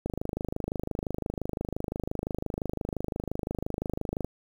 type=click train; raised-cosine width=2 ms; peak=-17 dBFS; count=109; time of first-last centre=0.06-4.246 s; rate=25.8 Hz; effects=8-bit